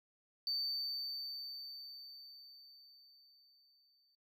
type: tone with exponential decay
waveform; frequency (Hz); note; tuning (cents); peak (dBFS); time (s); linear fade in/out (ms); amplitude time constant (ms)
triangle; 4569; D8; -48; -32; 0.47-4.15; 1; 800
effects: noise-tail reverb RT60 0.1 s tail -18 dB re dry + tanh soft clip ceiling -30 dBFS